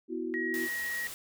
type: chord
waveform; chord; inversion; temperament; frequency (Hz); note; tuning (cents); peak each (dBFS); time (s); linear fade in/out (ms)
sine; B suspended fourth; none; just; 246.9 / 329.3 / 370.4; B3 / E4 / F#4; 0 / -2 / +2; -38 / -35 / -36; 0.08-0.69; 50
type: tone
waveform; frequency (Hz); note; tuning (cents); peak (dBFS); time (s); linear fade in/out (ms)
sine; 1899; A#6; +32; -32; 0.34-1.07; 0
type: noise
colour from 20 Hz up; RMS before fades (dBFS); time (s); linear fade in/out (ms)
white; -42; 0.54-1.14; 0
effects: none